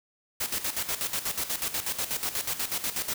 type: noise with tremolo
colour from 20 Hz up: white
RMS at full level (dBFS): -29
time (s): 0.4-3.14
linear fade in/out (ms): 10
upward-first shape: square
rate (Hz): 8.2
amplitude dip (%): 70
effects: none